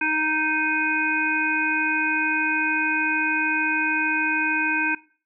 harmonic tone, 311.1 Hz, D#4, in tune, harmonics 1 / 3 / 5 / 7 / 8, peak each -29 / -29 / -24 / -33 / -24 dBFS, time 0.01-4.95 s, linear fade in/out 5 ms, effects noise-tail reverb RT60 0.4 s tail -20 dB re dry

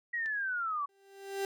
sine linear sweep, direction down, 1924 to 1115 Hz, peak -31 dBFS, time 0.13-0.86 s, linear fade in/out 10 ms
click, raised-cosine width 0.2 ms, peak -32 dBFS, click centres 0.26 s
35% pulse tone with exponential growth, 393 Hz, G4, 4 cents sharp, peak -28 dBFS, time 0.89-1.45 s, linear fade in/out 1 ms, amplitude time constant 120 ms
effects none

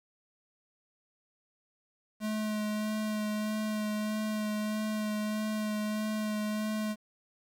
square tone with vibrato, 213.5 Hz, G#3, 48 cents sharp, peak -31 dBFS, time 2.2-6.96 s, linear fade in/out 50 ms, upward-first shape sine, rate 1.6 Hz, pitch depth 15 cents each way, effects 10-bit

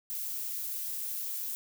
violet noise, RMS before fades -36 dBFS, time 0.1-1.55 s, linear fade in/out 0 ms, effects none

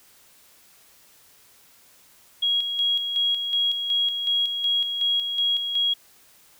sine tone with tremolo, 3300 Hz, G#7, 12 cents flat, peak -19 dBFS, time 2.42-5.94 s, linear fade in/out 10 ms, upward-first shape square, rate 2.7 Hz, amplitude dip 50%, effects white hiss -55 dBFS RMS until 6.59 s

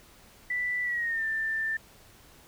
sine tone with pitch glide, 1975.5 to 1780.4 Hz, B6 to A6, 0 to +20 cents, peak -27 dBFS, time 0.5-1.77 s, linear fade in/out 5 ms, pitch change -180 cents, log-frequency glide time 0.83-1.25 s, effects pink hiss -55 dBFS RMS until 2.47 s

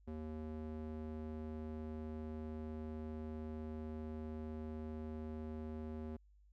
square tone with band-pass filter, 77.78 Hz, D#2, in tune, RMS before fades -45 dBFS, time 0.07-6.17 s, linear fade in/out 10 ms, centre 280 Hz, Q 0.94, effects added 50 Hz sine -63 dBFS peak until 6.52 s

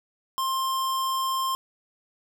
square tone, 1056 Hz, C6, 16 cents sharp, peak -25 dBFS, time 0.38-1.55 s, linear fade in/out 0 ms, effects none

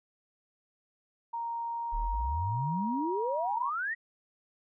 sine tone with pitch glide, 932.3 to 955.2 Hz, A#5 to A#5, 0 to +42 cents, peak -32 dBFS, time 1.33-3.7 s, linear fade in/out 10 ms, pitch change +42 cents, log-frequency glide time 1.66-3.39 s
sine exponential sweep, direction up, 33.05 to 1945 Hz, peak -30 dBFS, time 1.92-3.95 s, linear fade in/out 20 ms
effects none

